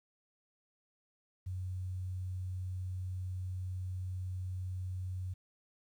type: tone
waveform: sine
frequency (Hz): 92.2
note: F#2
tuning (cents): -6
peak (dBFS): -36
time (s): 1.46-5.34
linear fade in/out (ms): 10
effects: 11-bit